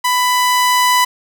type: tone with level ramp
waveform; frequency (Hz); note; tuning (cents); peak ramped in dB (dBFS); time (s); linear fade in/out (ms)
sawtooth; 995; B5; +13; -9 to -6; 0.04-1.05; 10
effects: none